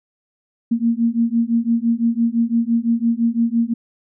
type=beating tone pair; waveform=sine; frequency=229.2 / 235.1 Hz; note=A#3 / A#3; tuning=-29 / +15 cents; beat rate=5.9 Hz; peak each=-18 dBFS; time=0.71-3.74 s; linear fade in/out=10 ms; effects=none